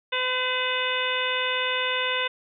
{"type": "harmonic tone with a mistuned harmonic", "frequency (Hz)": 508, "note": "B4", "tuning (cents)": 49, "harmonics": [1, 2, 3, 4, 5, 6, 7], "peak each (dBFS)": [-31, -31, -31, -31, -31, -31, -31], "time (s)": [0.12, 2.28], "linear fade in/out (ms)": 10, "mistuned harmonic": 6, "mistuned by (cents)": -64, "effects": []}